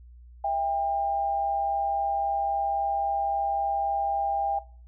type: tone pair together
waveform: sine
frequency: 655.3 / 799 Hz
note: E5 / G5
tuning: -10 / +33 cents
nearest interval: minor third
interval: 343 cents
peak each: -31 / -25 dBFS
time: 0.44-4.59 s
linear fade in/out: 5 ms
effects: noise-tail reverb RT60 0.4 s tail -18 dB re dry + added 60 Hz sine -46 dBFS peak until 4.87 s